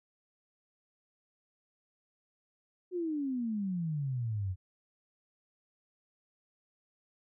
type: exponential sweep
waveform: sine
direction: down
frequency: 370 to 89.2 Hz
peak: -31 dBFS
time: 2.91-4.56 s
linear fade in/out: 50 ms
effects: none